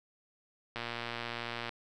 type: click train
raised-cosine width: 0.3 ms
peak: -21 dBFS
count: 111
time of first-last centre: 0.76-1.692 s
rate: 118 Hz
effects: none